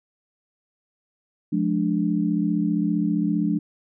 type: chord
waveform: sine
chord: D diminished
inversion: first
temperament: just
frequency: 176.2 / 211.4 / 293.7 Hz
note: F3 / Ab3 / D4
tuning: +16 / +31 / 0 cents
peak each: -24 dBFS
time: 1.52-3.59 s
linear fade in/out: 10 ms
effects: none